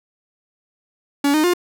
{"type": "tone with pitch steps", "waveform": "45% pulse", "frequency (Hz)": [283.5, 307.9, 354.8], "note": ["C#4", "D#4", "F4"], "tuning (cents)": [39, -18, 27], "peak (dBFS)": -14, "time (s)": [1.24, 1.537], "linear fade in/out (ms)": 5, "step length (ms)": 99, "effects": []}